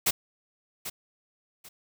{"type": "noise with echo", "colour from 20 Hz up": "white", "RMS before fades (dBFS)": -23, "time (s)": [0.06, 0.11], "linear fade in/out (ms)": 10, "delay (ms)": 790, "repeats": 2, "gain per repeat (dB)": -12, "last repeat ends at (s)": 1.69, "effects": []}